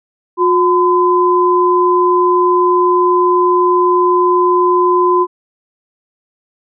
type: tone pair together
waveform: sine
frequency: 359.2 / 1016 Hz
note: F4 / B5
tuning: +49 / +49 cents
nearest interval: octave + tritone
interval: 1800 cents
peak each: -11 dBFS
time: 0.37-5.27 s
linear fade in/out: 50 ms
effects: none